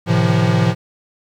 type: chord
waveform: square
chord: F dominant seventh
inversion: first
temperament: equal with one note detuned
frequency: 110 / 130.81 / 155.56 / 171.61 Hz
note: A2 / C3 / Eb3 / F3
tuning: 0 / 0 / 0 / -30 cents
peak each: -18 / -20 / -23 / -17 dBFS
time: 0.06-0.75 s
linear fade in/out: 50 ms
effects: low-pass 5000 Hz 12 dB/octave + 8-bit